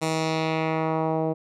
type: tone with low-pass filter sweep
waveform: 10% pulse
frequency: 159.6 Hz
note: D#3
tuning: 44 cents sharp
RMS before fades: -25 dBFS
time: 0.01-1.34 s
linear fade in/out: 20 ms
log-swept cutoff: 9400 to 540 Hz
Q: 1.3
effects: none